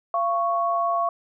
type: tone pair together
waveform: sine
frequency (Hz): 686.2 / 1108.7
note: F5 / C#6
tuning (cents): -31 / 0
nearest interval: minor sixth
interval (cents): 831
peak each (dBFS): -23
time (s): 0.14-1.09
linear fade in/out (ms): 2
effects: none